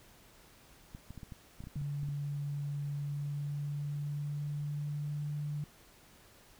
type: clicks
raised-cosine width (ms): 5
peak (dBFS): -33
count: 12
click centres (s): 0.949 / 1.106 / 1.177 / 1.232 / 1.322 / 1.605 / 1.639 / 1.671 / 1.758 / 1.815 / 2.032 / 2.087
type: tone with pitch glide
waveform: sine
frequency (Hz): 143.7 to 147.48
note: D3 to D3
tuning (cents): -37 to +8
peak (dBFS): -34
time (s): 1.76-5.64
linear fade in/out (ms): 2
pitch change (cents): +45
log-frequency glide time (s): 2.93-5.28
effects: pink hiss -60 dBFS RMS until 6.59 s